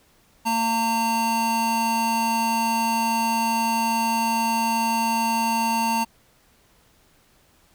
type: tone pair together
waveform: square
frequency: 227.8 / 911.2 Hz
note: A#3 / A#5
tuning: -40 / -40 cents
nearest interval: 2 octaves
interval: 2400 cents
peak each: -27 / -22 dBFS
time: 0.45-6.05 s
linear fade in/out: 20 ms
effects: pink hiss -59 dBFS RMS until 7.74 s